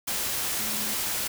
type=tone in noise; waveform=sine; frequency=214.9 Hz; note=A3; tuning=41 cents flat; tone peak=-39 dBFS; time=0.59-0.94 s; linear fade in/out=10 ms; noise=white; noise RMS=-29 dBFS; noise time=0.07-1.28 s; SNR=-13 dB; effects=none